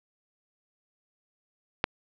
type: click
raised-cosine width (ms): 0.3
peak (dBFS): -6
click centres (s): 1.841
effects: low-pass 4000 Hz 12 dB/octave